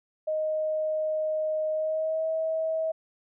sine tone with pitch glide, 622.3 to 641.3 Hz, D#5 to E5, 0 to -48 cents, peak -25 dBFS, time 0.27-2.92 s, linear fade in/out 10 ms, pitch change +52 cents, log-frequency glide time 1.72-2.27 s, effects none

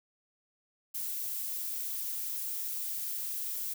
violet noise, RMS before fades -36 dBFS, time 0.94-3.74 s, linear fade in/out 10 ms, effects none

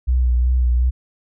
sine tone with vibrato, 61.74 Hz, B1, in tune, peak -13 dBFS, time 0.07-0.91 s, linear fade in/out 20 ms, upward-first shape sine, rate 2.7 Hz, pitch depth 36 cents each way, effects none

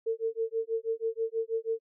sine tone with tremolo, 451.4 Hz, A4, 44 cents sharp, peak -25 dBFS, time 0.06-1.8 s, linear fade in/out 10 ms, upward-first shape sine, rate 6.2 Hz, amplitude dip 100%, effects none

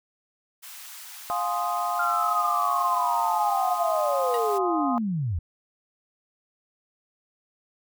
white high-pass noise, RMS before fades -42 dBFS, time 0.62-4.59 s, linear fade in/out 20 ms, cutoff 840 Hz, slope 24 dB/octave
sine chord, F minor seventh, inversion none, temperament equal with one note detuned, 705.3 / 830.6 / 1046.5 / 1244.5 Hz, F5 / Ab5 / C6 / Eb6, +17 / 0 / 0 / 0 cents, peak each -28 / -32 / -30 / -30 dBFS, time 1.3-4.98 s, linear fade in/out 0 ms
sine linear sweep, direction down, 1399 to 73.42 Hz, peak -24 dBFS, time 1.99-5.39 s, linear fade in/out 5 ms
15% pulse tone with exponential decay, 953 Hz, A#5, 38 cents sharp, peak -24 dBFS, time 4.34-4.43 s, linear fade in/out 1 ms, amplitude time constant 19 ms
effects none

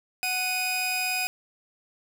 sawtooth tone pair together, 740 / 2489 Hz, F#5 / D#7, 0 / 0 cents, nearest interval octave + major sixth, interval 2100 cents, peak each -28 / -23 dBFS, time 0.23-1.27 s, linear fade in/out 0 ms, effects none

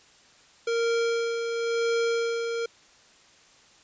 square tone with tremolo, 463.7 Hz, A#4, 9 cents flat, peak -23 dBFS, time 0.67-2.66 s, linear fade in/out 5 ms, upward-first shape sine, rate 0.96 Hz, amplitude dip 45%, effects white hiss -56 dBFS RMS until 3.83 s + resampled to 16000 Hz

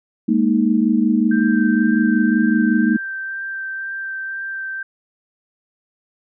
sine chord, Ab suspended second, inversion none, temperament equal, 207.7 / 233.1 / 311.1 Hz, Ab3 / Bb3 / Eb4, 0 / 0 / 0 cents, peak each -18 / -16 / -19 dBFS, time 0.28-2.97 s, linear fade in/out 10 ms
sine tone with vibrato, 1568 Hz, G6, in tune, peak -24 dBFS, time 1.31-4.83 s, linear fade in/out 5 ms, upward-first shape sine, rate 2 Hz, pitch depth 10 cents each way
effects none

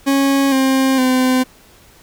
40% pulse tone with pitch steps, 274.9 / 265.5 / 256.5 Hz, C#4 / C4 / C4, -14 / +25 / -34 cents, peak -11 dBFS, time 0.06-1.44 s, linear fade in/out 20 ms, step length 460 ms, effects pink hiss -47 dBFS RMS until 2.02 s

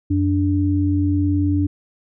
sine tone pair together, 91.03 / 291.6 Hz, F#2 / D4, -28 / -12 cents, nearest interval octave + minor sixth, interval 2016 cents, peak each -18 dBFS, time 0.1-1.67 s, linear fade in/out 10 ms, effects none

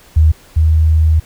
sine tone pair in turn, 78.3 / 79.03 Hz, D#2 / D#2, +11 / +28 cents, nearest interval unison, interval 17 cents, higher second, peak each -5 / -7 dBFS, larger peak first, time 0.16-0.32 / 0.56-1.2 s, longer second, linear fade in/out 10 ms, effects pink hiss -44 dBFS RMS until 1.25 s

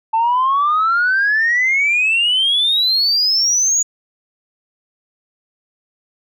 sine exponential sweep, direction up, 880 to 6870 Hz, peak -11 dBFS, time 0.13-3.83 s, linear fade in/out 10 ms, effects tanh soft clip ceiling -9 dBFS

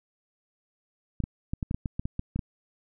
clicks, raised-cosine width 5 ms, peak -17 dBFS, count 12, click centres 1.203 / 1.239 / 1.535 / 1.628 / 1.711 / 1.745 / 1.858 / 1.995 / 2.055 / 2.194 / 2.36 / 2.392 s, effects none

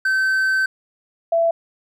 triangle / sine tone pair in turn, 1541 / 668.1 Hz, G6 / E5, -30 / +23 cents, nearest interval octave + major second, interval 1447 cents, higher first, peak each -14 dBFS, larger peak neither, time 0.05-0.66 / 1.32-1.51 s, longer first, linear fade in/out 5 ms, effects none

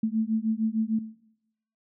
sine beating tone pair, 217.6 / 224.2 Hz, A3 / A3, -19 / +33 cents, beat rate 6.6 Hz, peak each -26 dBFS, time 0.03-0.99 s, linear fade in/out 5 ms, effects noise-tail reverb RT60 0.8 s tail -17 dB re dry

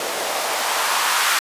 blue noise with band-pass filter sweep, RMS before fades -21 dBFS, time 0-1.39 s, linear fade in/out 2 ms, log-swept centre 490 to 1300 Hz, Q 1.8, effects resampled to 32000 Hz

